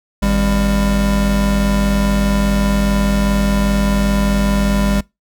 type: tone pair together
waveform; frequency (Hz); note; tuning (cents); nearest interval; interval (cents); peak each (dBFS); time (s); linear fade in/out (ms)
square; 52.46 / 200; G#1 / G3; +18 / +35; octave + major seventh; 2317; -16; 0.22-5.01; 10
effects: noise-tail reverb RT60 0.2 s tail -23 dB re dry